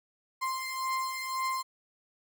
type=beating tone pair; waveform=35% pulse; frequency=1046.5 / 1048.4 Hz; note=C6 / C6; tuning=0 / +3 cents; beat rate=1.9 Hz; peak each=-31 / -34 dBFS; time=0.41-1.63 s; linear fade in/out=20 ms; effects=none